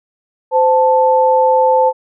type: tone pair together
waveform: sine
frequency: 516.5 / 880 Hz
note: C5 / A5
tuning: -22 / 0 cents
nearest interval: major sixth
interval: 922 cents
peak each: -11 / -11 dBFS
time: 0.51-1.93 s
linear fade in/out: 50 ms
effects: none